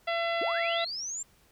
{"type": "harmonic tone", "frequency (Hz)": 675, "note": "E5", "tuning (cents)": 41, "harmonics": [1, 2, 3, 4, 5, 6, 7], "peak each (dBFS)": [-29, -36, -34, -39, -39, -48, -48], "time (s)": [0.07, 0.85], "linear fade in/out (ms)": 10}
{"type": "linear sweep", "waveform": "sine", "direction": "up", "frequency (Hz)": [260, 7459], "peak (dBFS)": -33, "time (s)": [0.41, 1.23], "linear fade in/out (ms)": 5}
{"effects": ["pink hiss -63 dBFS RMS until 1.51 s"]}